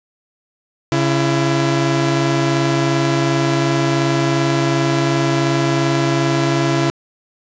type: tone pair together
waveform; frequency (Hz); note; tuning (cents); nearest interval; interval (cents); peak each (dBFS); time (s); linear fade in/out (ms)
sawtooth; 138.59 / 335.1; C#3 / E4; 0 / +29; octave + minor third; 1529; -13; 0.92-6.9; 0
effects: resampled to 16000 Hz + 7-bit